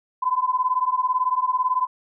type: beating tone pair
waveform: sine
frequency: 1005 / 1023 Hz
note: B5 / C6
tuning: +30 / -39 cents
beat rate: 18 Hz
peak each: -22 dBFS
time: 0.22-1.87 s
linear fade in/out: 10 ms
effects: none

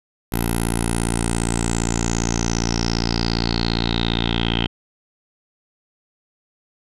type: tone with low-pass filter sweep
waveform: 10% pulse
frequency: 57.4 Hz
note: A#1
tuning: 26 cents flat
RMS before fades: -21 dBFS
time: 0.32-4.67 s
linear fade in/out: 5 ms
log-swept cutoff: 12000 to 3100 Hz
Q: 8.9
effects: none

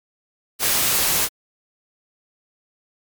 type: noise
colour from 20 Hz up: white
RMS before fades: -19 dBFS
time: 0.59-1.29 s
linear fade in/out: 50 ms
effects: MP3 96 kbps

